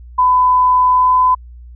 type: tone with pitch glide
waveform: sine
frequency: 1004 to 1010.4 Hz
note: B5 to B5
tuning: +28 to +39 cents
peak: -8 dBFS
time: 0.18-1.35 s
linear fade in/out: 10 ms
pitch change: +11 cents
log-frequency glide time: 0.91-1.14 s
effects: added 60 Hz sine -33 dBFS peak until 1.75 s